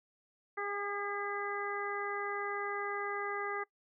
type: harmonic tone with a mistuned harmonic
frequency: 406.3 Hz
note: G#4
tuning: 38 cents flat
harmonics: 1 / 2 / 3 / 4 / 5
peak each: -40 / -42 / -40 / -43 / -42 dBFS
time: 0.57-3.64 s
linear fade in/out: 10 ms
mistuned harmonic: 5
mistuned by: -21 cents
effects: noise-tail reverb RT60 0.1 s tail -21 dB re dry